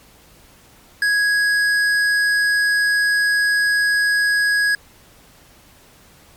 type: tone with hard clipping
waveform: sine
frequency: 1661.2 Hz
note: G#6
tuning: in tune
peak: -16 dBFS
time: 1.02-4.75 s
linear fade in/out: 2 ms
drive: 10 dB
effects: pink hiss -49 dBFS RMS until 6.36 s + MP3 96 kbps